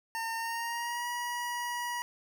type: tone with pitch glide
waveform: 25% pulse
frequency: 910 to 964.1 Hz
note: A#5 to B5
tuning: -42 to -42 cents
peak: -29 dBFS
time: 0.15-2.02 s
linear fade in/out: 0 ms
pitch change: +100 cents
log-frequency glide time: 0.37-1.07 s
effects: none

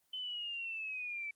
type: linear sweep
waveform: sine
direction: down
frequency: 3054 to 2298 Hz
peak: -38 dBFS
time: 0.13-1.31 s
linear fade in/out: 5 ms
effects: white hiss -75 dBFS RMS until 1.35 s + Opus 24 kbps

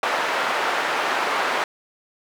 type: band-pass noise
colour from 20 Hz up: white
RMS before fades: -23 dBFS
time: 0.03-1.64 s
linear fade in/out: 2 ms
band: 520 to 1500 Hz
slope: 12 dB/octave
effects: none

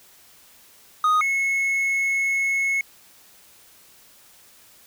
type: tone pair in turn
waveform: triangle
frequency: 1244.5 / 2186 Hz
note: D#6 / C#7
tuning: 0 / -25 cents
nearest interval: minor seventh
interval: 975 cents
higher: second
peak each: -14 / -18 dBFS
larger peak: first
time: 1.04-1.21 / 1.21-2.81 s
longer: second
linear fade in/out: 2 ms
effects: white hiss -52 dBFS RMS until 4.86 s

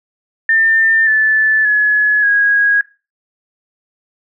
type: tone with pitch steps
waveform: sine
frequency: 1798 / 1746.8 / 1697.1 / 1648.8 Hz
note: A6 / A6 / G#6 / G#6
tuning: +37 / -13 / +37 / -13 cents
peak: -9 dBFS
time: 0.49-2.81 s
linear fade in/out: 2 ms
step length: 580 ms
effects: noise-tail reverb RT60 0.3 s tail -19 dB re dry

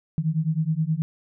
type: beating tone pair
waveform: sine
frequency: 153.8 / 163.3 Hz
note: D#3 / E3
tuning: -20 / -16 cents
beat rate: 9.5 Hz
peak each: -24 dBFS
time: 0.18-1.02 s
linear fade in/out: 0 ms
effects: none

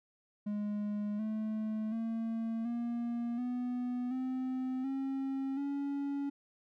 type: tone with pitch steps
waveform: triangle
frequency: 207.7 / 216.9 / 226.5 / 236.5 / 247 / 257.9 / 269.4 / 281.3 Hz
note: G#3 / A3 / A#3 / A#3 / B3 / C4 / C#4 / C#4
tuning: 0 / -25 / -50 / +25 / 0 / -25 / -49 / +26 cents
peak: -31 dBFS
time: 0.46-6.3 s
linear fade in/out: 10 ms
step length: 730 ms
effects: none

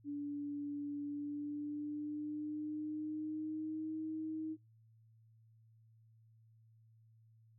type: tone with pitch glide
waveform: sine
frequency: 288.9 to 315 Hz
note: D4 to D#4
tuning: -28 to +21 cents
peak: -38 dBFS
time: 0.04-4.57 s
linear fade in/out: 50 ms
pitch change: +149 cents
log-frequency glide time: 1.03-3.97 s
effects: noise-tail reverb RT60 0.2 s tail -24 dB re dry + added 112 Hz sine -63 dBFS peak until 7.58 s

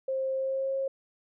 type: tone with pitch glide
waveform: sine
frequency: 530 to 539.3 Hz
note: C5 to C#5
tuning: +22 to -48 cents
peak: -27 dBFS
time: 0.08-0.88 s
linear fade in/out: 5 ms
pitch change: +30 cents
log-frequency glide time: 0.35-0.73 s
effects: none

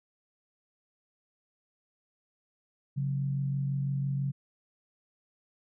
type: tone pair together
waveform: sine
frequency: 137.5 / 183.54 Hz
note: C#3 / F#3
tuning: -14 / -14 cents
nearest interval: perfect fourth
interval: 500 cents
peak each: -28 / -38 dBFS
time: 2.96-4.32 s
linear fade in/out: 20 ms
effects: none

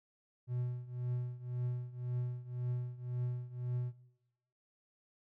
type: tone with tremolo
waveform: triangle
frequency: 123.47 Hz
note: B2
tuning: in tune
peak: -30 dBFS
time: 0.47-3.93 s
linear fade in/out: 50 ms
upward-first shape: triangle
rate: 1.9 Hz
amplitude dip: 90%
effects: noise-tail reverb RT60 1.0 s tail -20 dB re dry

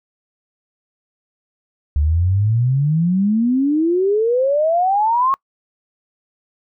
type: exponential sweep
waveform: sine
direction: up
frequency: 70.8 to 1101 Hz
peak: -13 dBFS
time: 1.96-5.34 s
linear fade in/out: 0 ms
effects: noise-tail reverb RT60 0.1 s tail -26 dB re dry

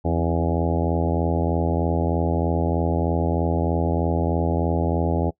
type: harmonic tone with a mistuned harmonic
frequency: 83.2 Hz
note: E2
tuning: 17 cents sharp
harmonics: 1 / 2 / 3 / 4 / 5 / 6 / 7 / 8 / 9 / 10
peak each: -23 / -26 / -28 / -29 / -30 / -31 / -31 / -32 / -33 / -33 dBFS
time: 0.04-5.31 s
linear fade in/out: 20 ms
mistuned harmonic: 3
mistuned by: +63 cents
effects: noise-tail reverb RT60 0.1 s tail -23 dB re dry

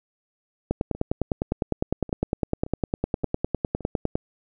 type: two click trains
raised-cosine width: 2 ms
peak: -9 / -23 dBFS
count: 35 / 6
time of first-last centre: 0.71-4.155 / 0.95-3.807 s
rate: 9.87 / 1.75 Hz
effects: none

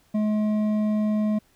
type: tone with hard clipping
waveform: sine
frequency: 212.7 Hz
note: G#3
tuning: 42 cents sharp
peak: -22 dBFS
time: 0.14-1.39 s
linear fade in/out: 10 ms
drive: 7 dB
effects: pink hiss -62 dBFS RMS until 1.55 s

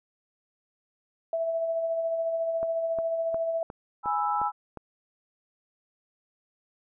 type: tone with tremolo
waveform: sine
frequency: 659.3 Hz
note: E5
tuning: in tune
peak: -24 dBFS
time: 1.33-3.63 s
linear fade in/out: 2 ms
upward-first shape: sine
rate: 14 Hz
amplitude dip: 35%
type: click train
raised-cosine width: 1 ms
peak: -24 dBFS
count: 7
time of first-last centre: 2.63-4.773 s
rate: 2.8 Hz
type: chord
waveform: sine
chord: E major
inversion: first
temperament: equal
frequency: 830.6 / 987.8 / 1318.5 Hz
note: G#5 / B5 / E6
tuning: 0 / 0 / 0 cents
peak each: -27 / -31 / -29 dBFS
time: 4.03-4.52 s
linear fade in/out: 50 ms
effects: none

